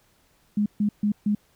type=tone bursts; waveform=sine; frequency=207.7 Hz; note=G#3; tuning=in tune; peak=-19 dBFS; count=4; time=0.57-1.35 s; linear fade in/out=5 ms; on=90 ms; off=140 ms; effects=pink hiss -63 dBFS RMS until 1.55 s